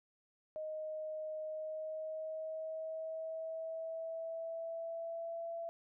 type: tone with pitch glide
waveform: sine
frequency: 622.3 to 670.8 Hz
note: D#5 to E5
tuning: 0 to +30 cents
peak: -39 dBFS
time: 0.56-5.69 s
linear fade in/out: 0 ms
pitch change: +130 cents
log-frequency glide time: 1.43-5.5 s
effects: none